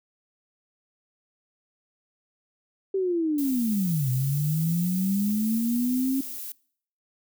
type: linear two-way sweep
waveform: sine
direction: down then up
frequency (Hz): 392 to 125.7 to 270.4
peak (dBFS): -22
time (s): 2.94-6.21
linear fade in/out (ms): 5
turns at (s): 4.1
type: noise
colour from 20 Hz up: violet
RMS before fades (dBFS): -36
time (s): 3.38-6.52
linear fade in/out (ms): 2
effects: noise-tail reverb RT60 0.6 s tail -24 dB re dry